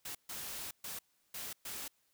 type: noise bursts at uneven times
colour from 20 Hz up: white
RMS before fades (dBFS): -43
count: 5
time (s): 0.05-0.15 / 0.29-0.71 / 0.84-0.99 / 1.34-1.53 / 1.65-1.88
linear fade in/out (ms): 5
effects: white hiss -75 dBFS RMS until 2.13 s